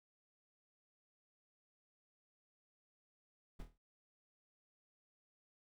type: noise with echo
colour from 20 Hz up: brown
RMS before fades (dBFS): -45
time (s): 3.59-3.63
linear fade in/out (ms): 10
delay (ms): 25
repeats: 6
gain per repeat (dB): -6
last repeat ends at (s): 3.78
effects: none